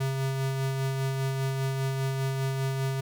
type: tone with tremolo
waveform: square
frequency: 134.3 Hz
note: C3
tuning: 46 cents sharp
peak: -26 dBFS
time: 0-3.01 s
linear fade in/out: 10 ms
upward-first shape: sine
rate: 5 Hz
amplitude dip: 30%
effects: none